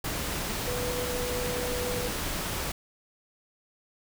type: tone in noise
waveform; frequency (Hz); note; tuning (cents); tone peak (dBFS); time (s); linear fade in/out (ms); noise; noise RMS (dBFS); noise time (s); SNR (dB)
sine; 492.9; B4; -3; -32; 0.67-2.08; 5; pink; -32; 0.04-2.72; -3
effects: none